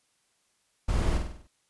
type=noise with echo; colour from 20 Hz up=brown; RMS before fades=-26 dBFS; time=0.88-1.18 s; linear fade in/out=10 ms; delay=49 ms; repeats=6; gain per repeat=-5 dB; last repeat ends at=1.474 s; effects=white hiss -71 dBFS RMS until 1.69 s + resampled to 24000 Hz